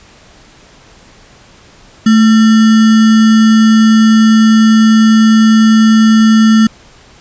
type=tone with sample-and-hold; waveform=sine; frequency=220 Hz; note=A3; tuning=in tune; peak=-3 dBFS; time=2.06-6.67 s; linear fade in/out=5 ms; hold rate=1575 Hz; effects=pink hiss -41 dBFS RMS until 7.2 s + resampled to 16000 Hz